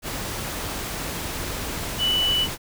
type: tone in noise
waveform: sine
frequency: 2969 Hz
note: F#7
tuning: 5 cents sharp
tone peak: -19 dBFS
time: 1.98-2.48 s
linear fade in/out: 50 ms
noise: pink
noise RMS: -30 dBFS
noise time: 0.02-2.58 s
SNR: +8 dB
effects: none